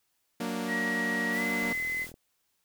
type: chord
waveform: sawtooth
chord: Gb augmented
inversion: none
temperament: equal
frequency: 185 / 233.1 / 293.7 Hz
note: Gb3 / Bb3 / D4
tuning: 0 / 0 / 0 cents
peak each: -33 / -29 / -34 dBFS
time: 0.4-1.73 s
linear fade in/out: 5 ms
type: tone with pitch glide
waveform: sine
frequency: 1900 to 2036 Hz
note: A#6 to C7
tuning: +33 to -48 cents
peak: -29 dBFS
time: 0.67-2.07 s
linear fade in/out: 50 ms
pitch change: +119 cents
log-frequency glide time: 1.32-1.43 s
type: noise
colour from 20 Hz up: white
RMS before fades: -46 dBFS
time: 1.3-2.13 s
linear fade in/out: 50 ms
type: click train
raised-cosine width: 2 ms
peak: -35 dBFS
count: 22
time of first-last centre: 1.63-2.141 s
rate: 41.1 Hz
effects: white hiss -75 dBFS RMS until 2.64 s

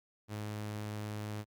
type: tone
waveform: sawtooth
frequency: 105.6 Hz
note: G#2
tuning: 29 cents sharp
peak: -34 dBFS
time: 0.28-1.45 s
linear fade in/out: 50 ms
effects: Opus 48 kbps

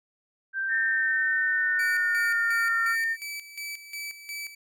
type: tone with pitch glide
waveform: sine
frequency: 1568 to 1380.9 Hz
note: G6 to F6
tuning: 0 to -20 cents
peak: -26 dBFS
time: 0.53-2.96 s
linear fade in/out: 50 ms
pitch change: -220 cents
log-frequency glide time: 0.86-2.83 s
type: tone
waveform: sine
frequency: 1818 Hz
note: A#6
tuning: 44 cents flat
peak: -24 dBFS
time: 0.68-3.17 s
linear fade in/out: 50 ms
type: tone with tremolo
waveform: sawtooth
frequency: 2304 Hz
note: D7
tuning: 34 cents flat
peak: -30 dBFS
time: 1.79-4.55 s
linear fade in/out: 5 ms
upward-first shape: square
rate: 2.8 Hz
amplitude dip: 70%
effects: none

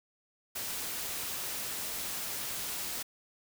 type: noise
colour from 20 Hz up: white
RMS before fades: -37 dBFS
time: 0.55-3.03 s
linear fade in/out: 10 ms
effects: none

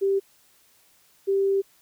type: tone pair in turn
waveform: sine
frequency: 392 / 392 Hz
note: G4 / G4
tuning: 0 / 0 cents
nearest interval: unison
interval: 0 cents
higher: neither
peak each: -19 dBFS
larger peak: neither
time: 0.01-0.2 / 1.27-1.62 s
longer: second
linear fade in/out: 20 ms
effects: white hiss -60 dBFS RMS until 1.81 s

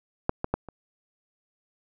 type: clicks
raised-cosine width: 1 ms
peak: -8 / -13 / -10 / -26 dBFS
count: 4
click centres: 0.294 / 0.444 / 0.54 / 0.687 s
effects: none

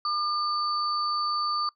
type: tone pair together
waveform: sine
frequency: 1204 / 4546 Hz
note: D6 / C#8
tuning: +43 / +43 cents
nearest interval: octave + major seventh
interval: 2300 cents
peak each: -26 / -32 dBFS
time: 0.05-1.69 s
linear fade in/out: 2 ms
effects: noise-tail reverb RT60 0.1 s tail -20 dB re dry

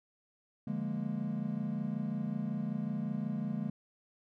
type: chord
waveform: triangle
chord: Bb dominant seventh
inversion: first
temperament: equal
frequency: 146.83 / 174.61 / 207.7 / 233.1 Hz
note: D3 / F3 / Ab3 / Bb3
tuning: 0 / 0 / 0 / 0 cents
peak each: -38 / -39 / -34 / -37 dBFS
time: 0.67-3.7 s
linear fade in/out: 5 ms
effects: none

